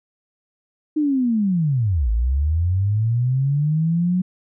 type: linear two-way sweep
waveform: sine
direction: down then up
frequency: 311.1 to 52.6 to 185.1 Hz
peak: -16 dBFS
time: 0.96-4.22 s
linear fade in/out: 10 ms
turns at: 2.1 s
effects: none